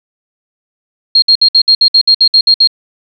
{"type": "tone bursts", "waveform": "sine", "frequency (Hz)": 4236, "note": "C8", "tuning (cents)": 21, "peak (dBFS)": -3, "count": 12, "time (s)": [1.15, 2.674], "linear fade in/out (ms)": 5, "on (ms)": 72, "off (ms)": 60, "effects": []}